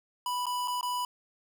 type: tone with dropouts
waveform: square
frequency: 987.8 Hz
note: B5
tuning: in tune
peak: -30 dBFS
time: 0.26-1.05 s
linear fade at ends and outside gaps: 2 ms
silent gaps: 0.457-0.466 / 0.676-0.68 / 0.811-0.829 s
effects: none